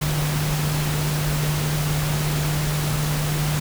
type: tone in noise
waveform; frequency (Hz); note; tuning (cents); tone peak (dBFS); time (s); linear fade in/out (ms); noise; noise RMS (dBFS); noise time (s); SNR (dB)
sine; 150; D3; +37; -21; 0.01-3.6; 10; pink; -27; 0.01-3.6; +3
effects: none

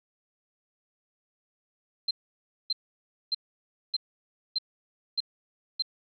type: tone bursts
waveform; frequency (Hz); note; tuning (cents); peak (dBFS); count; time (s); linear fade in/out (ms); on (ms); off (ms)
sine; 4134; C8; -22; -24; 7; 2.08-5.823; 5; 29; 590
effects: none

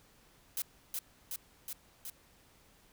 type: noise with echo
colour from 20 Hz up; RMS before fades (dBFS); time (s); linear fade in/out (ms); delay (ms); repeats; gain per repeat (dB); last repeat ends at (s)
blue; -35; 0.57-0.62; 2; 370; 4; -2; 2.1
effects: pink hiss -64 dBFS RMS until 2.92 s

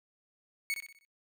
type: tone with echo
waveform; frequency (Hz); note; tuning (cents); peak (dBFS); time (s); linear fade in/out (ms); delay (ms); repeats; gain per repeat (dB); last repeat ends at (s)
40% pulse; 2217; C#7; 0; -29; 0.7-0.74; 0; 62; 5; -7; 1.05
effects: noise-tail reverb RT60 0.1 s tail -26 dB re dry

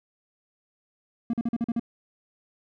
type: tone bursts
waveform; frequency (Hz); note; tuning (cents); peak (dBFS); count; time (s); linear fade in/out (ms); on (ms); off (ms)
triangle; 233.1; A#3; 0; -21; 7; 1.3-1.796; 2; 34; 43
effects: none

